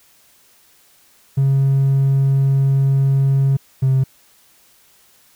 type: tone pair in turn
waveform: triangle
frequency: 136.4 / 132.59 Hz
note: C#3 / C3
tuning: -28 / +23 cents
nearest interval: unison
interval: 49 cents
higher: first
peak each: -9 dBFS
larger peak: neither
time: 1.37-3.57 / 3.82-4.04 s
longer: first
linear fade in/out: 10 ms
effects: tanh soft clip ceiling -7 dBFS + white hiss -53 dBFS RMS until 5.35 s